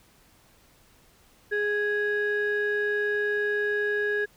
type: tone pair together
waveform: sine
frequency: 415.3 / 1661.2 Hz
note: G#4 / G#6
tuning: 0 / 0 cents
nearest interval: 2 octaves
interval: 2400 cents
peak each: -25 dBFS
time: 1.51-4.26 s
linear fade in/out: 20 ms
effects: tanh soft clip ceiling -19 dBFS + pink hiss -59 dBFS RMS until 4.36 s